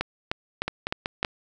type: two click trains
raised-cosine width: 0.3 ms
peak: -9 / -11 dBFS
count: 5 / 4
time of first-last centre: 0.01-1.23 / 0.68-1.248 s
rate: 3.28 / 5.28 Hz
effects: none